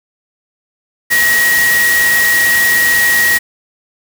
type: tone in noise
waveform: sine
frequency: 1900 Hz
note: A#6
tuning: 33 cents sharp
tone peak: -9 dBFS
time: 1.1-3.39 s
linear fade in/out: 20 ms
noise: white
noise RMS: -17 dBFS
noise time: 1.1-3.39 s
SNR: +5 dB
effects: none